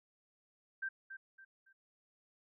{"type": "tone with echo", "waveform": "sine", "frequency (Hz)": 1568, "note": "G6", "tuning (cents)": 0, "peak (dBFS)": -36, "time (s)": [0.82, 0.89], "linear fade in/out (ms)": 10, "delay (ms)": 280, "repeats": 3, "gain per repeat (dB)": -9, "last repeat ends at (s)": 1.73, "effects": []}